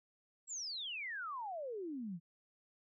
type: exponential sweep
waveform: sine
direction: down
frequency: 7830 to 158.8 Hz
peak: -40 dBFS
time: 0.47-2.2 s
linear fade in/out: 50 ms
effects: none